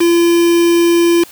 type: tone with quantisation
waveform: triangle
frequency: 341.2 Hz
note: F4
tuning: 40 cents flat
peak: -6 dBFS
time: 0-1.24 s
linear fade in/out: 10 ms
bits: 3
effects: white hiss -39 dBFS RMS until 1.31 s